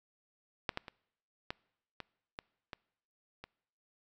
clicks, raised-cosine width 0.3 ms, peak -15 / -19 / -28 / -20 / -25 / -24 / -26 / -29 dBFS, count 8, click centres 0.692 / 0.774 / 0.882 / 1.505 / 2.003 / 2.389 / 2.732 / 3.44 s, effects noise-tail reverb RT60 0.8 s tail -25 dB re dry

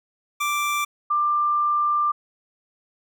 25% pulse / sine tone pair in turn, 1174.7 / 1187.7 Hz, D6 / D6, 0 / +19 cents, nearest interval unison, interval 19 cents, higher second, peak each -18 dBFS, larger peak neither, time 0.4-0.85 / 1.1-2.12 s, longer second, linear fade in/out 10 ms, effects none

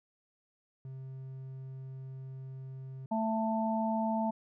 triangle tone, 132.3 Hz, C3, 20 cents sharp, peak -39 dBFS, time 0.85-3.06 s, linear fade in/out 2 ms
harmonic tone, 221.6 Hz, A3, 13 cents sharp, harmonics 1 / 3 / 4, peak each -31 / -35 / -34 dBFS, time 3.11-4.31 s, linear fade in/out 10 ms
effects none

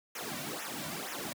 pink noise with flanger, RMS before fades -39 dBFS, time 0.15-1.33 s, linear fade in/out 5 ms, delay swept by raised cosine 0.22 to 2.42 ms, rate 2.1 Hz, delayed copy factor -1, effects high-pass 150 Hz 12 dB/octave

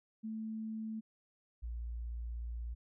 sine tone pair in turn, 220 / 58.27 Hz, A3 / A#1, 0 / 0 cents, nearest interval octave + major seventh, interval 2300 cents, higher first, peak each -38 / -38 dBFS, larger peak neither, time 0.23-1.01 / 1.62-2.75 s, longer second, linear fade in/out 20 ms, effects none

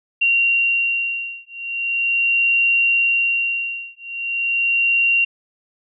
sine beating tone pair, 2758 / 2758.4 Hz, F7 / F7, -22 / -22 cents, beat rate 0.4 Hz, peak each -19 dBFS, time 0.21-5.25 s, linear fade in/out 10 ms, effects none

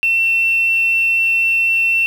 sine tone with quantisation, 2698 Hz, E7, 40 cents sharp, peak -12 dBFS, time 0.03-2.06 s, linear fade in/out 0 ms, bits 6, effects none

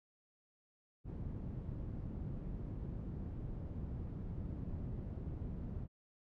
white low-pass noise, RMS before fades -43 dBFS, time 1.04-5.88 s, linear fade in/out 50 ms, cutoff 140 Hz, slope 12 dB/octave, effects none

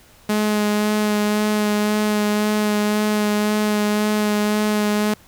sawtooth tone with vibrato, 210.4 Hz, G#3, 23 cents sharp, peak -13 dBFS, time 0.29-5.14 s, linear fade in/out 5 ms, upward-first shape sine, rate 1.9 Hz, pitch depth 14 cents each way, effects pink hiss -50 dBFS RMS until 5.27 s

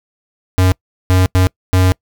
square tone bursts at uneven times, 92.5 Hz, F#2, in tune, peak -9 dBFS, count 4, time 0.58-0.72 / 1.1-1.26 / 1.35-1.47 / 1.73-1.92 s, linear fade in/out 0 ms, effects noise-tail reverb RT60 0.1 s tail -26 dB re dry

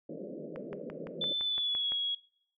white band-pass noise, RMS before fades -42 dBFS, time 0.09-1.33 s, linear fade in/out 5 ms, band 150 to 600 Hz, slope 96 dB/octave
click train, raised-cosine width 0.5 ms, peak -29 dBFS, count 9, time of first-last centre 0.56-1.921 s, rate 5.88 Hz
sine tone with pitch glide, 3520 to 3326 Hz, A7 to G#7, 0 to +2 cents, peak -29 dBFS, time 1.21-2.15 s, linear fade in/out 5 ms, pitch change -98 cents, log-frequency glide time 1.43-1.91 s
effects noise-tail reverb RT60 0.7 s tail -22 dB re dry

